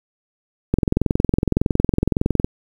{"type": "click train", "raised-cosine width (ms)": 3, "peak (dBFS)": -3, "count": 38, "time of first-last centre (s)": [0.74, 2.445], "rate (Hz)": 21.7, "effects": ["7-bit"]}